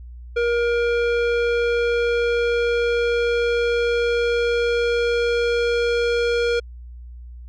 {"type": "tone with low-pass filter sweep", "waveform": "square", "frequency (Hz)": 473.3, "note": "A#4", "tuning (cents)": 26, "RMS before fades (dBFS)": -20, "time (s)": [0.36, 6.6], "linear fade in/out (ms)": 10, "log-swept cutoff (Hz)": [2500, 4000], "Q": 1.1, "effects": ["added 60 Hz sine -35 dBFS peak until 7.48 s"]}